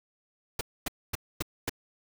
pink noise bursts, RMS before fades -30 dBFS, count 5, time 0.59-1.695 s, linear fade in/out 5 ms, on 21 ms, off 250 ms, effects none

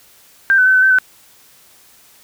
sine tone with pitch steps, 1576 / 1508 / 1528 / 1513 / 1546 / 1513 Hz, G6 / F#6 / G6 / F#6 / G6 / F#6, +9 / +32 / -45 / +38 / -24 / +38 cents, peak -8 dBFS, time 0.5-0.986 s, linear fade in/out 0 ms, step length 81 ms, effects white hiss -48 dBFS RMS until 2.23 s

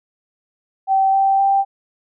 sine tone with pitch steps, 773 / 779.7 / 786.5 Hz, G5 / G5 / G5, -24 / -10 / +6 cents, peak -12 dBFS, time 0.87-1.65 s, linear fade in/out 50 ms, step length 260 ms, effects none

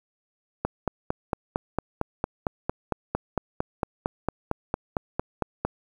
click train, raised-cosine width 1 ms, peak -10 dBFS, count 23, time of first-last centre 0.65-5.65 s, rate 4.4 Hz, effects 8-bit

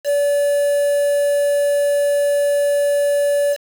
triangle tone with quantisation, 575 Hz, D5, 37 cents flat, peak -12 dBFS, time 0.04-3.57 s, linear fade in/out 50 ms, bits 5, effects none

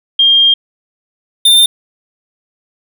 sine / square tone pair in turn, 3210 / 3603 Hz, G7 / A7, +40 / +40 cents, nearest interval major second, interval 200 cents, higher second, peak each -5 dBFS, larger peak neither, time 0.19-0.54 / 1.45-1.66 s, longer first, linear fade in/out 5 ms, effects none

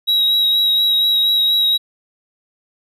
triangle tone with vibrato, 3842 Hz, B7, 48 cents flat, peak -11 dBFS, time 0.07-1.78 s, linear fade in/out 20 ms, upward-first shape sine, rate 4.2 Hz, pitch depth 17 cents each way, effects none

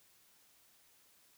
silence, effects white hiss -67 dBFS RMS until 1.37 s

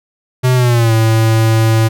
square tone with pitch glide, 127.1 to 111.93 Hz, C3 to A2, -50 to +30 cents, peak -9 dBFS, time 0.43-1.89 s, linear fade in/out 20 ms, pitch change -220 cents, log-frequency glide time 0.55-0.93 s, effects none

